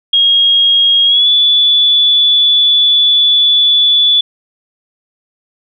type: tone with pitch glide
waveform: sine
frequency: 3270 to 3452 Hz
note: G#7 to A7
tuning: -28 to -34 cents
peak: -6 dBFS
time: 0.13-4.21 s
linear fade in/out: 5 ms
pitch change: +94 cents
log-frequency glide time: 1.06-1.28 s
effects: none